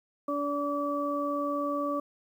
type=harmonic tone; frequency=288 Hz; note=D4; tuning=34 cents flat; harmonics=1 / 2 / 4; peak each=-32 / -32 / -32 dBFS; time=0.28-2 s; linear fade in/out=5 ms; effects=10-bit